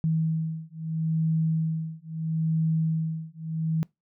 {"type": "beating tone pair", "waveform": "sine", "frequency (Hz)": [160.1, 160.86], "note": ["D#3", "E3"], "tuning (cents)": [50, -42], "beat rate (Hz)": 0.76, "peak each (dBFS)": -27, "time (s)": [0.04, 3.83], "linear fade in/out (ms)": 0, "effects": ["noise-tail reverb RT60 0.2 s tail -24 dB re dry"]}